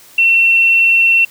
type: tone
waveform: sine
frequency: 2709 Hz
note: E7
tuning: 47 cents sharp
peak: -7 dBFS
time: 0.18-1.25 s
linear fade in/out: 5 ms
effects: white hiss -42 dBFS RMS until 1.3 s